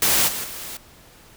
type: noise with level steps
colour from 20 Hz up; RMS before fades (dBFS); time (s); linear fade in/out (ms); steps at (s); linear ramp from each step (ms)
white; -18 / -28 / -34; 0.02-0.77; 2; 0.27 / 0.43; 20
effects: pink hiss -49 dBFS RMS until 1.36 s